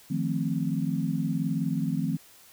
sine chord, F dominant seventh, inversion third, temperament equal, 155.56 / 174.61 / 220 / 261.6 Hz, Eb3 / F3 / A3 / C4, 0 / 0 / 0 / 0 cents, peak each -30 / -30 / -32 / -31 dBFS, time 0.1-2.17 s, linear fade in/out 10 ms, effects white hiss -54 dBFS RMS until 2.52 s

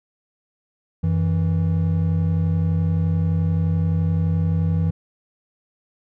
triangle tone pair together, 91.6 / 163.21 Hz, F#2 / E3, -17 / -17 cents, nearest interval minor seventh, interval 1000 cents, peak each -18 dBFS, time 1.03-4.91 s, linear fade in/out 10 ms, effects none

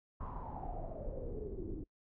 brown noise with low-pass filter sweep, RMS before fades -42 dBFS, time 0.2-1.84 s, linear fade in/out 10 ms, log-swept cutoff 1100 to 310 Hz, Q 8.2, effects noise-tail reverb RT60 0.1 s tail -24 dB re dry

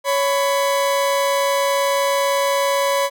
40% pulse tone pair together, 558 / 996.2 Hz, C#5 / B5, +11 / +15 cents, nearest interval minor seventh, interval 1004 cents, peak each -17 / -20 dBFS, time 0.04-3.1 s, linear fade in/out 50 ms, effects none

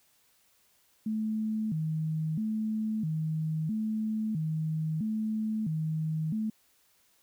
sine tone with vibrato, 185 Hz, F#3, in tune, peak -28 dBFS, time 1.06-6.5 s, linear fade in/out 5 ms, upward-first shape square, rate 0.76 Hz, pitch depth 280 cents each way, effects white hiss -67 dBFS RMS until 7.22 s

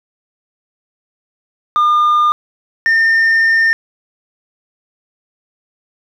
sine tone pair in turn, 1209 / 1811.5 Hz, D6 / A6, +50 / +50 cents, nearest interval perfect fifth, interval 700 cents, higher second, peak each -6 dBFS, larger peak neither, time 1.76-2.32 / 2.86-3.73 s, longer second, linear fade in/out 0 ms, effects tanh soft clip ceiling -8 dBFS + 8-bit

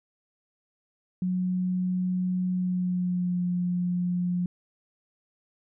sine tone with pitch glide, 182.7 to 177.91 Hz, F#3 to F3, -22 to +32 cents, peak -24 dBFS, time 1.22-4.46 s, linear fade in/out 2 ms, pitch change -46 cents, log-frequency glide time 2.52-3.43 s, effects none

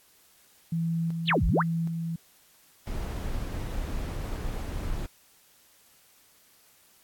sine tone with tremolo, 165.7 Hz, E3, 9 cents sharp, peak -25 dBFS, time 0.72-2.16 s, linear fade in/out 5 ms, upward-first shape square, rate 1.3 Hz, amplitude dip 35%
sine exponential two-way sweep, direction down then up, 4699 to 38.89 to 2138 Hz, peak -21 dBFS, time 1.27-1.63 s, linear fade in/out 20 ms, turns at 1.46 s
brown noise, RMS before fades -32 dBFS, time 2.87-5.06 s, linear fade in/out 2 ms
effects white hiss -60 dBFS RMS until 7.03 s + AAC 64 kbps

